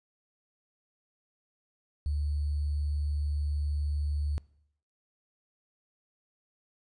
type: tone with sample-and-hold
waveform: sine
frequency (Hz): 73.42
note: D2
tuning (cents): 0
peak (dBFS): -27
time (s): 2.06-4.38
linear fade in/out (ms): 0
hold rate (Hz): 4410
effects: noise-tail reverb RT60 0.7 s tail -23 dB re dry + resampled to 22050 Hz